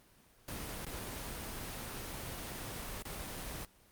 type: noise with dropouts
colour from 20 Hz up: pink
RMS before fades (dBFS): -42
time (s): 0.48-3.65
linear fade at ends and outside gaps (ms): 2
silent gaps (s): 0.85-0.865 / 3.024-3.052
effects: pink hiss -64 dBFS RMS until 3.91 s + Opus 24 kbps